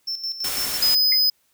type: tone with tremolo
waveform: triangle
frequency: 5360 Hz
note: E8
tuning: 28 cents sharp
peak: -23 dBFS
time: 0.07-0.78 s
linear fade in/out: 10 ms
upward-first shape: square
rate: 6 Hz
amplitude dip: 65%
type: noise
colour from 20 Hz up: white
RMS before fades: -27 dBFS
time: 0.44-0.95 s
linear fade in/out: 5 ms
type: tone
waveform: square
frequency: 5020 Hz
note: D#8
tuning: 15 cents sharp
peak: -16 dBFS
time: 0.82-1.3 s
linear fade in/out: 5 ms
type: tone with exponential decay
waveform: sine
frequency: 2093 Hz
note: C7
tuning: in tune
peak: -20 dBFS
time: 1.12-1.2 s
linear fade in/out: 2 ms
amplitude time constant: 17 ms
effects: white hiss -65 dBFS RMS until 1.53 s